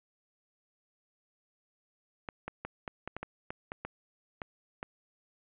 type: clicks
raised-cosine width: 0.5 ms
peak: -22 dBFS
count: 12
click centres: 2.288 / 2.48 / 2.65 / 2.878 / 3.076 / 3.166 / 3.23 / 3.505 / 3.719 / 3.85 / 4.418 / 4.829 s
effects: resampled to 8000 Hz + 10-bit